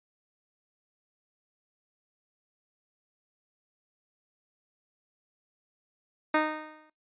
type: tone with exponential decay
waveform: 10% pulse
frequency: 308.8 Hz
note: D#4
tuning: 13 cents flat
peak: -12 dBFS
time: 6.34-6.9 s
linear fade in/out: 5 ms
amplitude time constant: 120 ms
effects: noise-tail reverb RT60 0.2 s tail -25 dB re dry + resampled to 8000 Hz

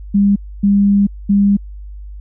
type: tone bursts at uneven times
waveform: sine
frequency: 200.8 Hz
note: G3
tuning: 42 cents sharp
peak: -8 dBFS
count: 3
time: 0.14-0.36 / 0.63-1.07 / 1.29-1.57 s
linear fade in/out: 10 ms
effects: added 50 Hz sine -28 dBFS peak until 2.2 s

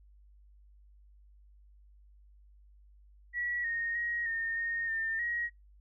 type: tone with pitch steps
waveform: sine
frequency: 1932 / 1854 / 1890 / 1829 / 1848 / 1803 / 1895 Hz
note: B6 / A#6 / A#6 / A#6 / A#6 / A6 / A#6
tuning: -39 / -10 / +23 / -33 / -16 / +42 / +28 cents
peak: -31 dBFS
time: 3.33-5.5 s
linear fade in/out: 50 ms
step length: 310 ms
effects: noise-tail reverb RT60 0.2 s tail -25 dB re dry + added 50 Hz sine -56 dBFS peak until 5.8 s

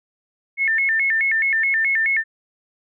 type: tone with vibrato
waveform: sine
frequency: 1975.5 Hz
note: B6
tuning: in tune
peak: -16 dBFS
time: 0.57-2.24 s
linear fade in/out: 50 ms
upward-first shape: square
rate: 4.7 Hz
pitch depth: 170 cents each way
effects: none

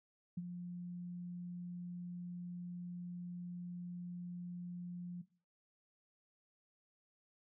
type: tone with ADSR envelope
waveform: sine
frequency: 176.4 Hz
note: F3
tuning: 18 cents sharp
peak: -36 dBFS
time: 0.37-5.22 s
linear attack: 7 ms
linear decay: 39 ms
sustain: -6 dB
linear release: 10 ms
effects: noise-tail reverb RT60 0.4 s tail -18 dB re dry

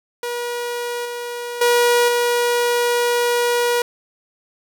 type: tone with level steps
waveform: sawtooth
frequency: 481 Hz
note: B4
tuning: 46 cents flat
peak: -19 / -22 / -9 / -12 dBFS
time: 0.23-3.82 s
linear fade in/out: 2 ms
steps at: 1.05 / 1.61 / 2.08 s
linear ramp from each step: 5 ms
effects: none

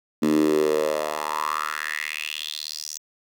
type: tone with high-pass filter sweep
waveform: 10% pulse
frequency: 76.4 Hz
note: D#2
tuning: 31 cents flat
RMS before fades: -25 dBFS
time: 0.22-2.98 s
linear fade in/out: 10 ms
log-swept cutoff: 250 to 6200 Hz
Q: 5
effects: none

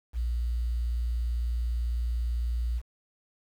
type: tone with quantisation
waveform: sine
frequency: 59 Hz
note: A#1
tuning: 22 cents sharp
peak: -26 dBFS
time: 0.13-2.82 s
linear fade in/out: 50 ms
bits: 9
effects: none

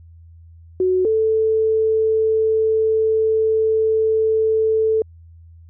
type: tone pair in turn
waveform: sine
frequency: 370 / 440 Hz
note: F#4 / A4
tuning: 0 / 0 cents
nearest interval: minor third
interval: 300 cents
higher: second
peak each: -14 dBFS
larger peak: neither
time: 0.8-1.05 / 1.05-5.02 s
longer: second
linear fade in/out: 2 ms
effects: added 83 Hz sine -41 dBFS peak until 5.69 s

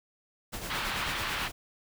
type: noise with tremolo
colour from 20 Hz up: pink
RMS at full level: -36 dBFS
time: 0.52-1.52 s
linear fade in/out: 20 ms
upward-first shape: sine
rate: 9.1 Hz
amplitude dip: 50%
type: band-pass noise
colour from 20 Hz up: pink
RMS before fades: -34 dBFS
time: 0.69-1.49 s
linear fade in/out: 20 ms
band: 930 to 4000 Hz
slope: 24 dB/octave
effects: none

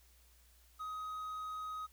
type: tone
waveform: triangle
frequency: 1259 Hz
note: D#6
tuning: 20 cents sharp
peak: -38 dBFS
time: 0.79-1.87 s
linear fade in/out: 20 ms
effects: added 60 Hz sine -64 dBFS peak until 1.92 s + white hiss -68 dBFS RMS until 1.92 s

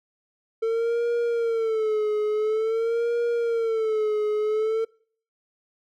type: tone with vibrato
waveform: triangle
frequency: 447.1 Hz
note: A4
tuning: 28 cents sharp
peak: -19 dBFS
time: 0.62-4.85 s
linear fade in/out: 10 ms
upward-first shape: sine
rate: 0.48 Hz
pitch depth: 96 cents each way
effects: noise-tail reverb RT60 0.5 s tail -24 dB re dry

